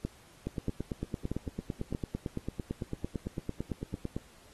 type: two click trains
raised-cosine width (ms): 3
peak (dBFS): -20 / -19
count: 34 / 4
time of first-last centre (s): 0.47-4.165 / 0.05-1.949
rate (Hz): 8.93 / 1.58
effects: pink hiss -59 dBFS RMS until 4.53 s + AAC 32 kbps